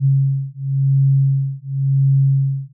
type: beating tone pair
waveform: sine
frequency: 136 / 136.93 Hz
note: C#3 / C#3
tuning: -33 / -21 cents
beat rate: 0.93 Hz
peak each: -16 dBFS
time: 0-2.73 s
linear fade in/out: 50 ms
effects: none